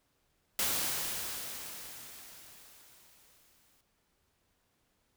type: noise with exponential decay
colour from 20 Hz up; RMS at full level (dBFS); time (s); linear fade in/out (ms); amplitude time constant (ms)
white; -30; 0.59-3.81; 2; 700
effects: pink hiss -75 dBFS RMS until 5.16 s